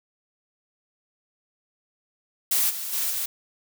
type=noise with level steps; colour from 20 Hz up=blue; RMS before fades=-22 / -32 / -26 / -28 dBFS; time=2.51-3.26 s; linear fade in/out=5 ms; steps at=2.69 / 2.92 / 3.09 s; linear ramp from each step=20 ms; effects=none